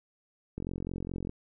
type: click train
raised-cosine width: 3 ms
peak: -23 dBFS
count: 33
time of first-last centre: 0.58-1.294 s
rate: 44.8 Hz
effects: none